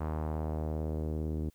sawtooth tone with low-pass filter sweep, 77.78 Hz, D#2, in tune, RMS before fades -34 dBFS, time 0-1.5 s, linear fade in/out 10 ms, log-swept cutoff 1100 to 330 Hz, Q 1.6, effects white hiss -70 dBFS RMS until 1.54 s

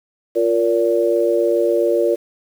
sine chord, Bb major, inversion second, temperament equal with one note detuned, 349.2 / 466.2 / 573.6 Hz, F4 / Bb4 / D5, 0 / 0 / -41 cents, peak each -18 dBFS, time 0.35-2.16 s, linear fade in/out 20 ms, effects 7-bit

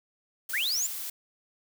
blue noise, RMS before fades -36 dBFS, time 0.49-1.1 s, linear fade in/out 5 ms
sine linear sweep, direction up, 1362 to 7420 Hz, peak -26 dBFS, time 0.53-0.87 s, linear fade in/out 10 ms
effects none

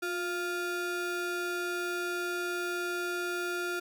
square ring-modulated tone, 523.3 Hz, C5, in tune, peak -29 dBFS, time 0.02-3.8 s, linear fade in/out 10 ms, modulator 879 Hz, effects none

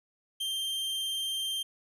45% pulse tone, 3159 Hz, G7, 13 cents sharp, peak -30 dBFS, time 0.4-1.63 s, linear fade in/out 10 ms, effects resampled to 32000 Hz + 12-bit

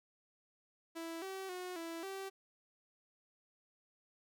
sawtooth tone with pitch steps, 330.2 / 383.3 / 363.5 / 331.5 / 387.2 Hz, E4 / G4 / F#4 / E4 / G4, +3 / -39 / -31 / +10 / -21 cents, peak -38 dBFS, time 0.95-2.3 s, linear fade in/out 20 ms, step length 270 ms, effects none

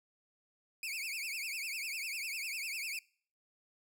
sawtooth tone with vibrato, 2417 Hz, D7, 49 cents sharp, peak -34 dBFS, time 0.83-2.99 s, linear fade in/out 2 ms, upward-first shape triangle, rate 10 Hz, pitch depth 220 cents each way, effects noise-tail reverb RT60 0.5 s tail -24 dB re dry

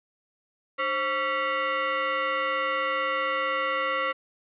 sine tone with frequency modulation, 298.9 Hz, D4, 31 cents sharp, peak -24 dBFS, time 0.78-4.13 s, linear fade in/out 20 ms, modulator 830 Hz, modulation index 2.6, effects resampled to 8000 Hz + 9-bit

